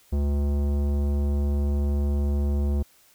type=tone with tanh clipping; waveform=sine; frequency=71.6 Hz; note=D2; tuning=43 cents flat; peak=-23 dBFS; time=0.12-2.83 s; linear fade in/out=10 ms; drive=16 dB; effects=white hiss -58 dBFS RMS until 3.14 s